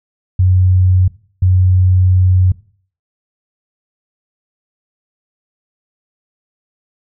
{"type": "tone pair in turn", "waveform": "sine", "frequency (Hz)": [92.1, 92.1], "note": ["F#2", "F#2"], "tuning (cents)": [-7, -7], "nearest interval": "unison", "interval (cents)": 0, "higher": "neither", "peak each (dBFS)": -7, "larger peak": "neither", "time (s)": [[0.39, 1.08], [1.42, 2.52]], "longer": "second", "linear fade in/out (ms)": 5, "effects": ["noise-tail reverb RT60 0.5 s tail -20 dB re dry"]}